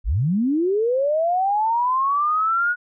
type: linear sweep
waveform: sine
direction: up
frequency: 34.98 to 1464 Hz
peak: -17 dBFS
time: 0.04-2.76 s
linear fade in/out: 50 ms
effects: none